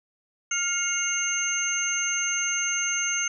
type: tone cluster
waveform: sine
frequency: 1402 / 2169 / 2812 / 6310 Hz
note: F6 / C#7 / F7 / G8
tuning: +6 / -38 / +11 / +10 cents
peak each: -31 / -31 / -32 / -26 dBFS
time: 0.51-3.28 s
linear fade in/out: 5 ms
effects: none